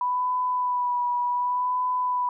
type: tone with vibrato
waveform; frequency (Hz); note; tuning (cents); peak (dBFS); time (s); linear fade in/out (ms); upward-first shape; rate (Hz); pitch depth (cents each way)
sine; 987.8; B5; 0; -22; 0.01-2.29; 2; sine; 0.67; 24
effects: none